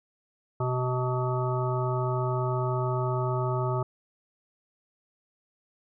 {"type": "harmonic tone", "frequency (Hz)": 126.5, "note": "B2", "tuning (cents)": 42, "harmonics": [1, 3, 5, 7, 9, 10], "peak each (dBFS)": [-27, -32, -34, -35, -37, -37], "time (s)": [0.6, 3.83], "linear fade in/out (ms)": 5, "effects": []}